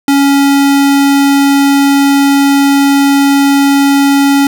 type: tone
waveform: square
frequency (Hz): 279.1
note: C#4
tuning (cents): +12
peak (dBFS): -6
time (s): 0.08-4.47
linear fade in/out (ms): 2
effects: none